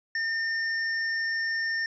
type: tone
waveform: square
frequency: 1813 Hz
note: A#6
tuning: 49 cents flat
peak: -27 dBFS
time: 0.15-1.86 s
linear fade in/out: 2 ms
effects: resampled to 16000 Hz